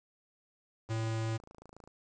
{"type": "click train", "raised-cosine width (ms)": 1, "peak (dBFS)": -38, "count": 28, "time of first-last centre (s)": [0.89, 1.875], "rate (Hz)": 27.4}
{"type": "tone", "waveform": "square", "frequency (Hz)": 112.1, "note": "A2", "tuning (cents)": 33, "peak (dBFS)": -32, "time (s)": [0.89, 1.38], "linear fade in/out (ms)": 20}
{"effects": ["resampled to 16000 Hz", "9-bit"]}